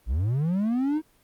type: linear sweep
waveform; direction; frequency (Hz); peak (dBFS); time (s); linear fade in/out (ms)
triangle; up; 49.65 to 320; -20; 0.06-1.02; 50
effects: pink hiss -62 dBFS RMS until 1.23 s + Opus 32 kbps